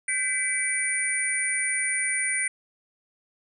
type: tone cluster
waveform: sine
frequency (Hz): 1548 / 1998 / 2300 / 9070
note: G6 / B6 / D7 / C#9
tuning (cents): -22 / +20 / -37 / +39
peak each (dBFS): -36 / -27 / -30 / -28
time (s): 0.08-2.48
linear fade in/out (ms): 5
effects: none